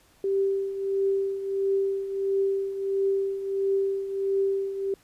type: tone with tremolo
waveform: sine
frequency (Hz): 391.2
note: G4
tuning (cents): -4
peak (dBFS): -20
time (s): 0.24-4.94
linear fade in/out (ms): 2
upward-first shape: triangle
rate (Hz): 1.5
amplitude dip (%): 70
effects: pink hiss -60 dBFS RMS until 5.03 s + resampled to 32000 Hz